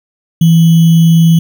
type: tone with sample-and-hold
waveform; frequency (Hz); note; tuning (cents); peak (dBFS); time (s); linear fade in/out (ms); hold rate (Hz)
sine; 164.81; E3; 0; -3; 0.41-1.39; 5; 3150
effects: none